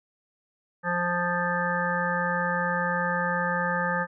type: harmonic tone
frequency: 175.7 Hz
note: F3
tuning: 11 cents sharp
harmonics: 1 / 3 / 5 / 7 / 9 / 10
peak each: -31 / -31 / -31 / -31 / -31 / -31 dBFS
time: 0.83-4.07 s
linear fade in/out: 50 ms
effects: none